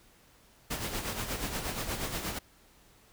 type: noise with tremolo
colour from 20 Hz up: pink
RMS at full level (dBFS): -33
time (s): 0.7-2.39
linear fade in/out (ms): 10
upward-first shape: sine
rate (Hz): 8.4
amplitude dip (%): 55
effects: pink hiss -61 dBFS RMS until 3.12 s